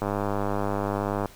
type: click train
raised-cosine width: 1 ms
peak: -13 dBFS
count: 126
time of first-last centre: 0.02-1.258 s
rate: 101 Hz
effects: pink hiss -50 dBFS RMS until 1.35 s